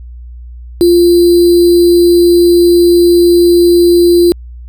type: tone with sample-and-hold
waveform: sine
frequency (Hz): 347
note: F4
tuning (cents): -11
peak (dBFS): -3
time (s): 0.81-4.32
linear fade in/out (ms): 0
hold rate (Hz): 4410
effects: added 60 Hz sine -26 dBFS peak until 4.68 s